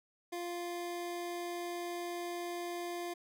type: tone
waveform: 25% pulse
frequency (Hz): 348.5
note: F4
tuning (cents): -4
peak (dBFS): -34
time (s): 0.32-3.14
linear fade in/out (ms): 10
effects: none